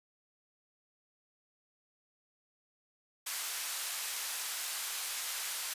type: band-pass noise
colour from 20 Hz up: white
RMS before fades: -38 dBFS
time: 3.26-5.74 s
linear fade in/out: 10 ms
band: 970 to 13000 Hz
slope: 12 dB/octave
effects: resampled to 32000 Hz